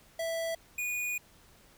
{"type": "tone pair in turn", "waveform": "square", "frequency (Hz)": [659.3, 2456], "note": ["E5", "D#7"], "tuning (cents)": [0, -23], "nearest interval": "octave + major seventh", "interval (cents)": 2277, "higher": "second", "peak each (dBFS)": [-32, -32], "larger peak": "neither", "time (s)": [[0.19, 0.55], [0.78, 1.18]], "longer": "second", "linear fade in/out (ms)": 5, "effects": ["pink hiss -60 dBFS RMS until 1.77 s"]}